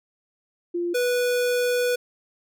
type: tone pair in turn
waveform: sine / square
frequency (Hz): 347.3 / 491.2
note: F4 / B4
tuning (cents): -10 / -9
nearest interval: tritone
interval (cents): 601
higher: second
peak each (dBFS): -23 / -21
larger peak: second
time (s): 0.74-0.94 / 0.94-1.96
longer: second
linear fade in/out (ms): 10
effects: none